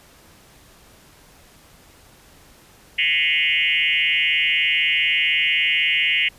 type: tone with frequency modulation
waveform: sine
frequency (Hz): 2489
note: D#7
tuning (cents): 0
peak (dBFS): -16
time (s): 2.98-6.29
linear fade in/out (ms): 10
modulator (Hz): 156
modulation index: 3.4
effects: pink hiss -50 dBFS RMS until 6.38 s + resampled to 32000 Hz